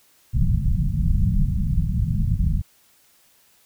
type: low-pass noise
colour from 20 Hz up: pink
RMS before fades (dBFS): -20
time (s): 0.33-2.62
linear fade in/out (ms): 10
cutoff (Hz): 190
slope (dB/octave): 48
effects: white hiss -58 dBFS RMS until 3.65 s